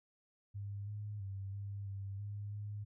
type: tone with pitch steps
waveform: sine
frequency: 100.9 / 104.3 / 97.6 / 100.3 / 98.4 / 102.5 / 103.6 Hz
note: G#2 / G#2 / G2 / G2 / G2 / G#2 / G#2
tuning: -49 / +8 / -7 / +40 / +7 / -22 / -4 cents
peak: -40 dBFS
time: 0.54-2.85 s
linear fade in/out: 20 ms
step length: 330 ms
effects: none